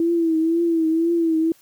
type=tone with vibrato; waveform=sine; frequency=329.6 Hz; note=E4; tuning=in tune; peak=-16 dBFS; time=0-1.52 s; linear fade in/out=2 ms; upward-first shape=triangle; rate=2 Hz; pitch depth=69 cents each way; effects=white hiss -55 dBFS RMS until 1.61 s